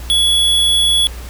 square tone, 3381 Hz, G#7, 30 cents sharp, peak -11 dBFS, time 0.1-1.07 s, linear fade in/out 0 ms, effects added 60 Hz sine -27 dBFS peak until 1.29 s + pink hiss -36 dBFS RMS until 1.29 s

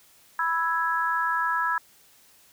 sine chord, E major, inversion second, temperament equal, 987.8 / 1318.5 / 1661.2 Hz, B5 / E6 / G#6, 0 / 0 / 0 cents, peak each -27 dBFS, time 0.39-1.78 s, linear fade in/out 2 ms, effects white hiss -57 dBFS RMS until 2.52 s

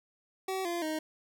25% pulse tone with pitch steps, 380 / 344.5 / 312.2 Hz, F#4 / F4 / D#4, +46 / -24 / +6 cents, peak -28 dBFS, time 0.48-0.99 s, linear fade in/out 5 ms, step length 170 ms, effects none

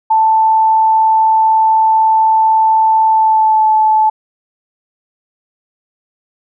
sine tone with pitch glide, 882 to 868.4 Hz, A5 to A5, +4 to -23 cents, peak -7 dBFS, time 0.1-4.1 s, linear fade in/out 10 ms, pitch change -27 cents, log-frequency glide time 3.09-3.69 s, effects none

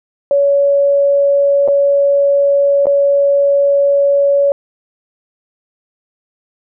sine tone with dropouts, 563 Hz, C#5, 27 cents sharp, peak -8 dBFS, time 0.31-4.52 s, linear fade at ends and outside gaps 1 ms, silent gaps 1.677-1.684 / 2.857-2.868 s, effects none

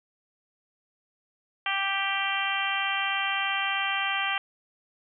harmonic tone, 392.3 Hz, G4, 1 cent sharp, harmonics 2 / 3 / 4 / 5 / 6 / 7 / 8, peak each -33 / -33 / -33 / -33 / -33 / -33 / -33 dBFS, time 1.66-4.38 s, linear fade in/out 2 ms, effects none

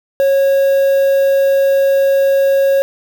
triangle tone with quantisation, 548 Hz, C#5, 20 cents flat, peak -7 dBFS, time 0.2-2.82 s, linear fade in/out 0 ms, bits 5, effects none

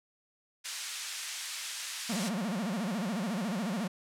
white band-pass noise, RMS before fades -39 dBFS, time 0.64-2.3 s, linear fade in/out 20 ms, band 1600 to 7900 Hz, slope 12 dB/octave
45% pulse tone with vibrato, 204.4 Hz, G#3, 27 cents flat, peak -31 dBFS, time 2.09-3.88 s, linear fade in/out 10 ms, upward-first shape sine, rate 14 Hz, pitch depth 270 cents each way
effects low-pass 12000 Hz 12 dB/octave

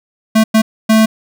square tone bursts at uneven times, 220 Hz, A3, in tune, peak -7 dBFS, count 3, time 0.35-0.44 / 0.54-0.62 / 0.89-1.06 s, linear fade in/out 10 ms, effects none

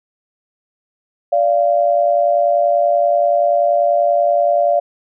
sine tone pair together, 581 / 691.4 Hz, D5 / F5, -19 / -18 cents, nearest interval minor third, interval 301 cents, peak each -14 dBFS, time 1.32-4.8 s, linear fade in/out 10 ms, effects none

